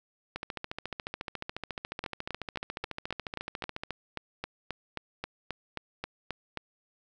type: two click trains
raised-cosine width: 0.3 ms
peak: -18 / -19 dBFS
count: 18 / 50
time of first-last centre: 2.04-6.573 / 0.36-3.835 s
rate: 3.75 / 14.1 Hz
effects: none